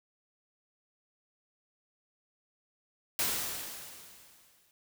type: noise with exponential decay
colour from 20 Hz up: white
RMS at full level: -29 dBFS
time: 3.19-4.71 s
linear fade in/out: 1 ms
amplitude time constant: 330 ms
effects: none